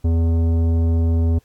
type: tone with tanh clipping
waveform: sine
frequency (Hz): 82.8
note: E2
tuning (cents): +8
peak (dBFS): -16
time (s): 0.04-1.39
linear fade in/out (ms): 10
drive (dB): 13
effects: pink hiss -61 dBFS RMS until 1.44 s + AAC 64 kbps